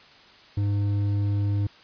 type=tone with hard clipping; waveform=sine; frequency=101.4 Hz; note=G#2; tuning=41 cents flat; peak=-23 dBFS; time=0.57-1.67 s; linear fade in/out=5 ms; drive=6 dB; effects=white hiss -51 dBFS RMS until 1.83 s + resampled to 11025 Hz